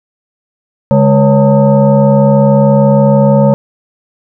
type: tone with frequency modulation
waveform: sine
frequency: 207.7 Hz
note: G#3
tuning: in tune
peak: -4 dBFS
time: 0.91-3.54 s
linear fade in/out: 0 ms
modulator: 349 Hz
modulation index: 1.4
effects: none